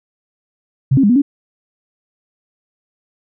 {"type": "tone with pitch steps", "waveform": "sine", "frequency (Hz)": [133.9, 270.6, 203.9, 245.3, 281.8], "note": ["C3", "C#4", "G#3", "B3", "C#4"], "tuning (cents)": [40, -42, -32, -12, 29], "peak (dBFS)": -8, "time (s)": [0.91, 1.22], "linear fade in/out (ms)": 10, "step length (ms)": 62, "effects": []}